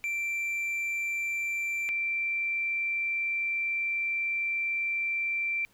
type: tone pair in turn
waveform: triangle / sine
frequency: 2349 / 2349 Hz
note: D7 / D7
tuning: 0 / 0 cents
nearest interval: unison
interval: 0 cents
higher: neither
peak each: -27 dBFS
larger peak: neither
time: 0.04-1.89 / 1.89-5.65 s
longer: second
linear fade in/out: 0 ms
effects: pink hiss -64 dBFS RMS until 5.73 s